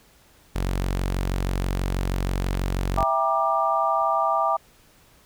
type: tone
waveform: sawtooth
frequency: 46.21 Hz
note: F#1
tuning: 1 cent flat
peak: -19 dBFS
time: 0.55-3.04 s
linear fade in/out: 10 ms
type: clicks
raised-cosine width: 0.3 ms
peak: -19 dBFS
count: 2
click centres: 2.469 / 2.544 s
type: chord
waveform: sine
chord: E half-diminished seventh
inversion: none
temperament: just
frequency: 659.3 / 791.1 / 949.3 / 1186.7 Hz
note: E5 / G5 / Bb5 / D6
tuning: 0 / +16 / +31 / +18 cents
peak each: -25 / -25 / -27 / -23 dBFS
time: 2.97-4.57 s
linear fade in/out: 10 ms
effects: pink hiss -56 dBFS RMS until 5.25 s